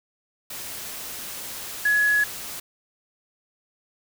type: tone in noise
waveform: sine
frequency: 1686 Hz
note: G#6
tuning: 26 cents sharp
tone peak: -17 dBFS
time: 1.85-2.24 s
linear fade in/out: 5 ms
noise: white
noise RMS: -35 dBFS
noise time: 0.5-2.6 s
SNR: +15 dB
effects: none